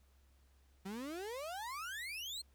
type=exponential sweep; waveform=35% pulse; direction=up; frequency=185 to 4315 Hz; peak=-40 dBFS; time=0.85-2.42 s; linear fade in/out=10 ms; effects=added 67 Hz sine -65 dBFS peak until 2.54 s + pink hiss -75 dBFS RMS until 2.54 s